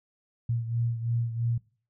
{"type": "beating tone pair", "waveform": "sine", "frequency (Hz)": [116.54, 119.54], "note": ["A#2", "A#2"], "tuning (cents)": [0, 44], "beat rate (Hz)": 3, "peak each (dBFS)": [-27, -33], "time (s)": [0.49, 1.58], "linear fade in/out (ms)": 5, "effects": ["noise-tail reverb RT60 0.4 s tail -21 dB re dry"]}